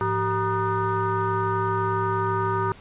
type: tone with frequency modulation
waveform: sine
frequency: 666 Hz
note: E5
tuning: 18 cents sharp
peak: -21 dBFS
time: 0.01-2.72 s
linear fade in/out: 0 ms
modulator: 280 Hz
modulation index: 2.4
effects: pink hiss -48 dBFS RMS until 2.8 s + resampled to 8000 Hz